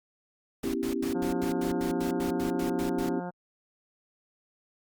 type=noise bursts; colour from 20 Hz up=pink; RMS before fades=-40 dBFS; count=13; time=0.63-3.092 s; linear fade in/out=5 ms; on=110 ms; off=86 ms
type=chord; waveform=sine; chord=C# half-diminished seventh; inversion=third; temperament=equal; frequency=246.9 / 277.2 / 329.6 / 392 Hz; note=B3 / C#4 / E4 / G4; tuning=0 / 0 / 0 / 0 cents; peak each=-33 dBFS; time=0.64-3.2 s; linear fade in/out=2 ms
type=harmonic tone; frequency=177.8 Hz; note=F3; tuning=31 cents sharp; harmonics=1 / 2 / 3 / 4 / 5 / 6 / 7 / 8 / 9; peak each=-36 / -42 / -41 / -40 / -42 / -53 / -55 / -48 / -54 dBFS; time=1.14-3.31 s; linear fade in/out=20 ms
effects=Opus 48 kbps